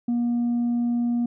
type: tone with tanh clipping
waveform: sine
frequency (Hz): 238.7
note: A#3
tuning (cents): +41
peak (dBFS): -21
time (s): 0.08-1.26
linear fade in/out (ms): 5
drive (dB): 1
effects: none